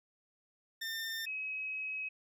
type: tone pair in turn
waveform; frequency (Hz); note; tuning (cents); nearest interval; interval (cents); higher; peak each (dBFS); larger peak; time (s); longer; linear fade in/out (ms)
20% pulse / sine; 1804 / 2551; A6 / D#7; +43 / +43; tritone; 600; second; -32 / -36; first; 0.81-1.26 / 1.26-2.09; second; 10
effects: none